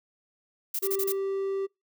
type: noise bursts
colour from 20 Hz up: violet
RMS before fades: -30 dBFS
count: 5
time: 0.74-1.123 s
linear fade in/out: 5 ms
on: 51 ms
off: 32 ms
type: tone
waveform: triangle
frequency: 390 Hz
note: G4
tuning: 9 cents flat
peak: -25 dBFS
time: 0.82-1.67 s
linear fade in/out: 20 ms
effects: noise-tail reverb RT60 0.2 s tail -26 dB re dry